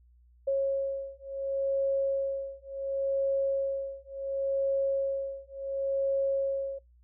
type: beating tone pair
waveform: sine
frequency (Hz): 546 / 546.7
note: C#5 / C#5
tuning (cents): -26 / -24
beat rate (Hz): 0.7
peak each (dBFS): -30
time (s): 0.47-6.79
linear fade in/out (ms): 10
effects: noise-tail reverb RT60 0.2 s tail -26 dB re dry + added 60 Hz sine -57 dBFS peak until 7.03 s